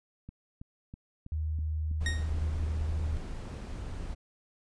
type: click train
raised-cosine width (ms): 5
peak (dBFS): -31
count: 6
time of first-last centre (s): 0.29-1.913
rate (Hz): 3.08
type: tone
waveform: sine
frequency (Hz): 77.8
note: D#2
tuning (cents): 0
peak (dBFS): -29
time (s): 1.32-3.17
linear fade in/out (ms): 0
type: noise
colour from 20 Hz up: brown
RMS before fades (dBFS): -38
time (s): 2-4.15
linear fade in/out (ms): 20
type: tone with exponential decay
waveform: sawtooth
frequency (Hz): 1864.7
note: A#6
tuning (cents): 0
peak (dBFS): -25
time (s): 2.06-2.33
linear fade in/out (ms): 2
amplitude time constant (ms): 57
effects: resampled to 22050 Hz